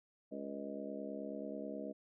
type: harmonic tone with a mistuned harmonic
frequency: 69.3 Hz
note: C#2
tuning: in tune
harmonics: 3 / 4 / 5 / 6 / 7 / 8 / 9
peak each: -47 / -46 / -51 / -53 / -48 / -57 / -47 dBFS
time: 0.31-1.93 s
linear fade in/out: 20 ms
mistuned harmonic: 8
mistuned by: +56 cents
effects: none